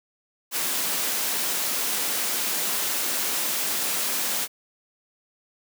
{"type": "high-pass noise", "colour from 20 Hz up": "white", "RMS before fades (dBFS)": -26, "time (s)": [0.51, 4.48], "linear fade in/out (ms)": 50, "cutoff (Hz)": 180, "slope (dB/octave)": 24, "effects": []}